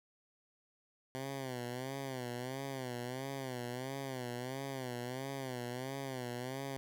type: tone with vibrato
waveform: 10% pulse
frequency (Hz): 129.1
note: C3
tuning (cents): -23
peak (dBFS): -31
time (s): 1.15-6.77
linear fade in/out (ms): 0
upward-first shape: sine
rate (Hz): 1.5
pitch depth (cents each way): 110
effects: none